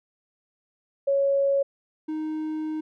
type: tone pair in turn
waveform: sine / triangle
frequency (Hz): 554.4 / 311.1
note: C#5 / D#4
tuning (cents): 0 / 0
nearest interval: minor seventh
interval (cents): 1000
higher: first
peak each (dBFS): -19 / -25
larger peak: first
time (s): 1.07-1.63 / 2.08-2.81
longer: second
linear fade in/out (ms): 10
effects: none